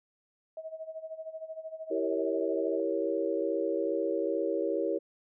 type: tone with tremolo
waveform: sine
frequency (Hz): 639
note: D#5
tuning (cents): +46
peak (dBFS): -35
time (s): 0.57-2.8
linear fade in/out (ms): 2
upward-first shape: sine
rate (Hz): 13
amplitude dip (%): 80
type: chord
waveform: sine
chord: E diminished seventh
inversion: none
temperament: equal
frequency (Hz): 329.6 / 392 / 466.2 / 554.4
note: E4 / G4 / Bb4 / Db5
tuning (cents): 0 / 0 / 0 / 0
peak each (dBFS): -33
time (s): 1.9-4.99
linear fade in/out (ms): 20
effects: none